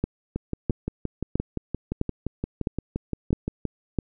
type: two click trains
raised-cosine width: 3 ms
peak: -14 / -10 dBFS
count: 20 / 7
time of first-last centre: 0.36-3.653 / 0.04-3.987 s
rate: 5.77 / 1.52 Hz
effects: none